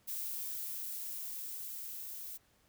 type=noise with level ramp; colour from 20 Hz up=violet; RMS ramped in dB=-39 to -45 dBFS; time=0.07-2.38 s; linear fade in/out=20 ms; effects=pink hiss -70 dBFS RMS until 2.68 s